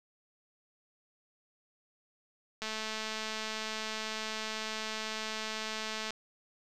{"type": "click train", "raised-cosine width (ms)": 0.2, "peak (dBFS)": -20, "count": 761, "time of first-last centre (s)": [2.62, 6.106], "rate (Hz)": 218, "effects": []}